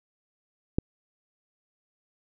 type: click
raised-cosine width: 3 ms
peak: -10 dBFS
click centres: 0.785 s
effects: none